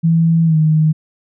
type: tone with pitch glide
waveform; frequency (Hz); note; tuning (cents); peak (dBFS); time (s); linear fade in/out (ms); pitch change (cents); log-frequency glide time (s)
sine; 164.81 to 155.92; E3 to D#3; 0 to +4; -9; 0.03-0.93; 20; -96; 0.45-0.57
effects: none